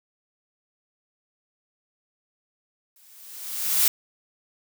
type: noise with exponential growth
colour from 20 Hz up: blue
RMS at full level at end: -17 dBFS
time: 2.96-3.88 s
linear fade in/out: 2 ms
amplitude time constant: 200 ms
effects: none